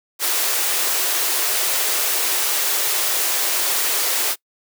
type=high-pass noise; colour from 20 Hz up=white; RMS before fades=-20 dBFS; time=0.19-4.36 s; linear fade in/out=50 ms; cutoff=330 Hz; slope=48 dB/octave; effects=noise-tail reverb RT60 0.1 s tail -23 dB re dry